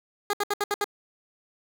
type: tone bursts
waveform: 15% pulse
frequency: 410 Hz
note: G#4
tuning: 22 cents flat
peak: -17 dBFS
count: 6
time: 0.3-0.843 s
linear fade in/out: 2 ms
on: 33 ms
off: 69 ms
effects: none